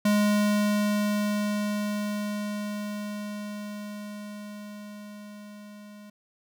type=tone with level ramp; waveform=square; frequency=207.7 Hz; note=G#3; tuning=in tune; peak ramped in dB=-20 to -45 dBFS; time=0.05-6.1 s; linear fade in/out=5 ms; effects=none